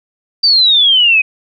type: exponential sweep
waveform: sine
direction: down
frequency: 4699 to 2489 Hz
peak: -6 dBFS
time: 0.43-1.22 s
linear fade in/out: 10 ms
effects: none